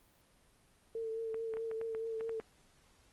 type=tone with vibrato; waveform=sine; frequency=449.3 Hz; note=A4; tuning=36 cents sharp; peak=-36 dBFS; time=0.95-2.4 s; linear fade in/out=2 ms; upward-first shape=triangle; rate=4.7 Hz; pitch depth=29 cents each way
type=clicks; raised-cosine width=0.5 ms; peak=-33 dBFS; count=9; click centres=1.344 / 1.538 / 1.57 / 1.714 / 1.814 / 1.949 / 2.209 / 2.294 / 2.4 s
effects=pink hiss -67 dBFS RMS until 3.12 s + Opus 32 kbps